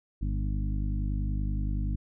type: harmonic tone with a mistuned harmonic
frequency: 50.6 Hz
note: G#1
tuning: 44 cents flat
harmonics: 1 / 2 / 3 / 4 / 5 / 6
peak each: -28 / -34 / -38 / -40 / -42 / -44 dBFS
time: 0.21-1.96 s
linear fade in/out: 10 ms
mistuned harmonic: 5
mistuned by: -23 cents
effects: none